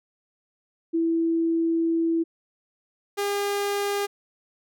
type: tone pair in turn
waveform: sine / sawtooth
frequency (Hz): 330.3 / 404.4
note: E4 / G#4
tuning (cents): +4 / -46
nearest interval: major third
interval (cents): 350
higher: second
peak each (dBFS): -20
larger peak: neither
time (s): 0.93-2.24 / 3.17-4.07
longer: first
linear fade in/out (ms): 20
effects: none